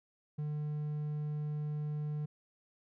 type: tone with hard clipping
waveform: triangle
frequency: 150 Hz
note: D3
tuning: 37 cents sharp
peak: -35 dBFS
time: 0.38-2.26 s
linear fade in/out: 10 ms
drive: 6 dB
effects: none